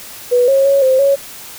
sine tone with pitch steps, 491 / 544 / 554 / 522 / 555 Hz, B4 / C#5 / C#5 / C5 / C#5, -10 / -33 / -1 / -4 / +2 cents, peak -8 dBFS, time 0.31-1.16 s, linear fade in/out 20 ms, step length 170 ms, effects white hiss -33 dBFS RMS until 1.58 s

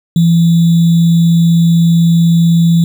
sine tone with sample-and-hold, 167.9 Hz, E3, 32 cents sharp, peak -5 dBFS, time 0.16-2.84 s, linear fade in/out 2 ms, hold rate 3675 Hz, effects none

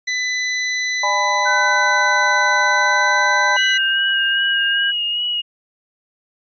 sawtooth tone, 2000 Hz, B6, 21 cents sharp, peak -15 dBFS, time 0.07-3.78 s, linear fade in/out 10 ms
sine chord, G# diminished, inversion second, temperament just, 598 / 830.6 / 996.7 Hz, D5 / G#5 / B5, +31 / 0 / +16 cents, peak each -25 / -22 / -19 dBFS, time 1.03-3.57 s, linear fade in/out 5 ms
sine tone with pitch glide, 1517 to 1607.2 Hz, F#6 to G6, +43 to +43 cents, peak -17 dBFS, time 1.45-4.92 s, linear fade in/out 20 ms, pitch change +100 cents, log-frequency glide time 2.59-4.76 s
sine tone with vibrato, 2887 Hz, F#7, 43 cents flat, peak -18 dBFS, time 3.56-5.42 s, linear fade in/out 20 ms, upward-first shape sine, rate 2.5 Hz, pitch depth 26 cents each way
effects resampled to 16000 Hz

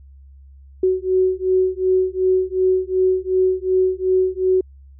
sine beating tone pair, 371.5 / 374.2 Hz, F#4 / F#4, +7 / +20 cents, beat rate 2.7 Hz, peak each -18 dBFS, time 0.83-4.61 s, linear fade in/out 5 ms, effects added 68 Hz sine -41 dBFS peak until 4.99 s

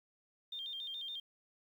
sine tone with vibrato, 3400 Hz, G#7, 40 cents sharp, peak -40 dBFS, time 0.52-1.2 s, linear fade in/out 5 ms, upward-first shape square, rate 7.1 Hz, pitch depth 110 cents each way, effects 11-bit

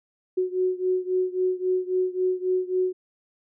sine beating tone pair, 367.5 / 371.2 Hz, F#4 / F#4, -12 / +6 cents, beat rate 3.7 Hz, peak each -24 / -26 dBFS, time 0.37-2.93 s, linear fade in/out 10 ms, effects none

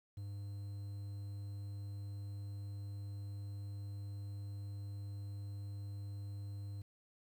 triangle tone with quantisation, 100.5 Hz, G2, 44 cents sharp, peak -40 dBFS, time 0.17-6.82 s, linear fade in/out 5 ms, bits 11, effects none

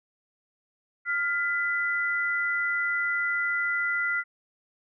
sine tone pair together, 1406.5 / 2000 Hz, F6 / B6, +12 / +21 cents, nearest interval tritone, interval 609 cents, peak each -27 dBFS, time 1.05-4.24 s, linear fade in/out 50 ms, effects none

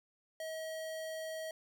square tone, 638 Hz, D#5, 43 cents sharp, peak -40 dBFS, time 0.4-1.51 s, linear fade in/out 2 ms, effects none

